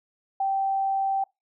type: tone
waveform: sine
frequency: 779 Hz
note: G5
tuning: 11 cents flat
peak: -22 dBFS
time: 0.4-1.24 s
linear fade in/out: 5 ms
effects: noise-tail reverb RT60 0.2 s tail -24 dB re dry